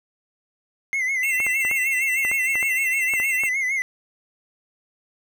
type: tone with vibrato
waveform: triangle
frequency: 2091 Hz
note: C7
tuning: 2 cents flat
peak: -19 dBFS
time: 0.93-3.82 s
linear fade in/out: 0 ms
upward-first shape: sine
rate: 6.5 Hz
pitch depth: 84 cents each way
type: tone with tremolo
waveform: square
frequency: 2699 Hz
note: E7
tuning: 40 cents sharp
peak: -24 dBFS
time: 1.23-3.49 s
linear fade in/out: 2 ms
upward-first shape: sine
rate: 19 Hz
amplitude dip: 35%
type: clicks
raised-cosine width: 0.5 ms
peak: -17 dBFS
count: 11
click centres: 1.402 / 1.466 / 1.65 / 1.713 / 2.25 / 2.315 / 2.555 / 2.628 / 3.137 / 3.2 / 3.436 s
effects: none